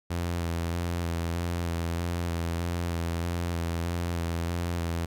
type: tone with vibrato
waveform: sawtooth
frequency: 85.2 Hz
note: F2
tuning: 42 cents flat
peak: -24 dBFS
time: 0.1-5.06 s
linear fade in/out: 10 ms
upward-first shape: square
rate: 1.6 Hz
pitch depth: 21 cents each way
effects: none